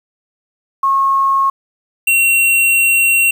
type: tone pair in turn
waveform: sine / square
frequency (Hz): 1088 / 2736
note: C#6 / F7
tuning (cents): -33 / -36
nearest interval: octave + major third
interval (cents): 1597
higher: second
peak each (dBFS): -10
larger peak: neither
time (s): 0.83-1.5 / 2.07-3.31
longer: second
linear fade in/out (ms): 5
effects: 7-bit